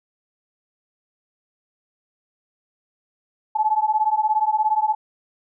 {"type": "beating tone pair", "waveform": "sine", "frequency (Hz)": [853, 870], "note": ["G#5", "A5"], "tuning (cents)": [46, -20], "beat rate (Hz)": 17, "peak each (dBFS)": -20, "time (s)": [3.55, 4.95], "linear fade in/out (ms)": 10, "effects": []}